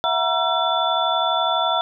sine tone cluster, 661 / 733 / 949 / 1350 / 3486 Hz, E5 / F#5 / A#5 / E6 / A7, +5 / -16 / +31 / +41 / -17 cents, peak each -24 dBFS, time 0.04-1.81 s, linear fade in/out 0 ms, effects none

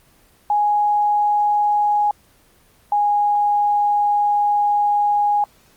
sine tone pair in turn, 830.6 / 825.3 Hz, G#5 / G#5, 0 / -11 cents, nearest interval unison, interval 11 cents, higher first, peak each -14 dBFS, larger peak neither, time 0.5-2.11 / 2.92-5.44 s, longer second, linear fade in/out 2 ms, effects pink hiss -54 dBFS RMS until 5.76 s + Opus 24 kbps

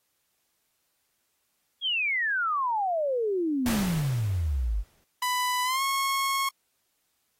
sine exponential sweep, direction down, 3349 to 46.25 Hz, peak -24 dBFS, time 1.81-4.84 s, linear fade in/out 50 ms
pink noise with exponential decay, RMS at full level -29 dBFS, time 3.66-5.04 s, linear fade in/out 1 ms, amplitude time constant 300 ms
sawtooth tone with pitch glide, 995 to 1091.3 Hz, B5 to C#6, +13 to -27 cents, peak -21 dBFS, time 5.22-6.49 s, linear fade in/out 5 ms, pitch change +160 cents, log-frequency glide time 5.64-5.82 s
effects white hiss -74 dBFS RMS until 7.39 s + AAC 48 kbps

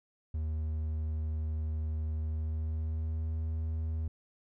triangle tone with pitch glide, 78 to 79.78 Hz, D#2 to D#2, +5 to +44 cents, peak -29 dBFS, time 0.34-4.08 s, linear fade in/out 5 ms, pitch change +39 cents, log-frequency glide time 2.14-3.31 s, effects none

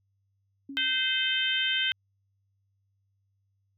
sine tone with exponential decay, 275.8 Hz, C#4, 9 cents flat, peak -35 dBFS, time 0.69-1.13 s, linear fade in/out 5 ms, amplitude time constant 95 ms
harmonic tone, 518 Hz, C5, 17 cents flat, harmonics 3 / 4 / 5 / 6 / 7, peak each -31 / -34 / -34 / -27 / -35 dBFS, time 0.77-1.92 s, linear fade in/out 0 ms
effects added 98 Hz sine -70 dBFS peak until 3.77 s

